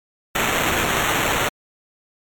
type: noise with sample-and-hold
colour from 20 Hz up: white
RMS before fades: -20 dBFS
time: 0.35-1.49 s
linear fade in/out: 5 ms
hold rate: 4900 Hz
effects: MP3 96 kbps